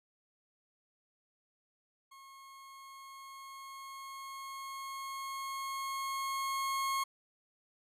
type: tone with level ramp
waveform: 40% pulse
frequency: 1085 Hz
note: C#6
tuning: 37 cents flat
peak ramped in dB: -52 to -30 dBFS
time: 2.11-7.04 s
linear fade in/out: 10 ms
effects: resampled to 32000 Hz